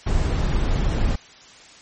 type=noise; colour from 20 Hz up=brown; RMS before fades=-20 dBFS; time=0.06-1.16 s; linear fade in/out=10 ms; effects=white hiss -46 dBFS RMS until 1.81 s + MP3 32 kbps